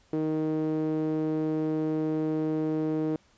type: tone with band-pass filter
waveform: sawtooth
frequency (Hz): 156.1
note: D#3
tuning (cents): +6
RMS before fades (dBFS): -28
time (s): 0.13-3.16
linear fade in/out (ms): 2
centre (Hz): 370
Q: 4.2
effects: pink hiss -63 dBFS RMS until 3.37 s + resampled to 16000 Hz